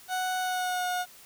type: tone with pitch glide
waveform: 30% pulse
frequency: 740 to 723.5 Hz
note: F#5 to F#5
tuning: 0 to -39 cents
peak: -25 dBFS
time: 0.08-1.06 s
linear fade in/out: 50 ms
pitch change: -39 cents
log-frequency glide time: 0.39-0.87 s
effects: white hiss -52 dBFS RMS until 1.25 s